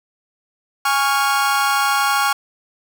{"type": "chord", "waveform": "40% pulse", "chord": "Db major", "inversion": "second", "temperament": "equal with one note detuned", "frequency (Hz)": [823.4, 1108.7, 1396.9], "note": ["Ab5", "Db6", "F6"], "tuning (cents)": [-15, 0, 0], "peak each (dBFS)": -19, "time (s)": [0.85, 2.33], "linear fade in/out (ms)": 5, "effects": []}